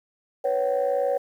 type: chord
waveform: sine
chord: B suspended second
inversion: none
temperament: equal with one note detuned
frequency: 493.9 / 554.4 / 757.3 Hz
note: B4 / C#5 / F#5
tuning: 0 / 0 / +40 cents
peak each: -25 / -22 / -28 dBFS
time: 0.44-1.18 s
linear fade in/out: 10 ms
effects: tanh soft clip ceiling -15 dBFS + 9-bit